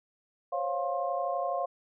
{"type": "tone cluster", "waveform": "sine", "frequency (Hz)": [524, 556, 703, 1064], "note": ["C5", "C#5", "F5", "C6"], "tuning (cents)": [2, 5, 11, 29], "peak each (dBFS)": [-37, -34, -31, -36], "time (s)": [0.52, 1.66], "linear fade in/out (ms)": 10, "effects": []}